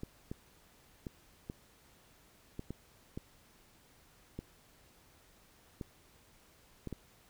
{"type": "clicks", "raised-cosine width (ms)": 3, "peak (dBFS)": -27, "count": 11, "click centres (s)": [0.034, 0.315, 1.068, 1.499, 2.594, 2.706, 3.175, 4.39, 5.812, 6.873, 6.927], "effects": ["pink hiss -64 dBFS RMS until 7.29 s"]}